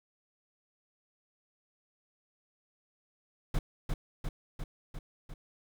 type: noise with echo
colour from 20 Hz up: brown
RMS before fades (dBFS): -28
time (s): 3.54-3.59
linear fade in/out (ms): 5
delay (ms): 350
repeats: 5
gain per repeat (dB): -3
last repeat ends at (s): 5.34
effects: none